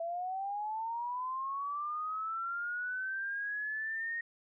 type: linear sweep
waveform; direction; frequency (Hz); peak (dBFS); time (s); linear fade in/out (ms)
sine; up; 661 to 1864.7; -34; 0-4.21; 5
effects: none